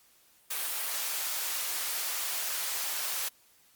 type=high-pass noise; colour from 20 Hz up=white; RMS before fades=-33 dBFS; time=0.5-3.29 s; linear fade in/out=10 ms; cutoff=660 Hz; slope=12 dB/octave; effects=white hiss -63 dBFS RMS until 3.75 s + Opus 48 kbps